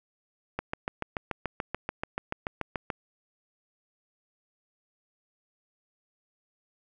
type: click train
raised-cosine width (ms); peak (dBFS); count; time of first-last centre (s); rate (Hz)
0.5; -15; 17; 0.59-2.902; 6.92
effects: none